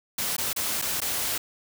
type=noise with dropouts; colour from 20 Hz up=white; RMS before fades=-28 dBFS; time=0.18-1.38 s; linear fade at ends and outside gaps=5 ms; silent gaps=0.366-0.381 / 0.531-0.562 / 0.816-0.822 / 1.004-1.016 s; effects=none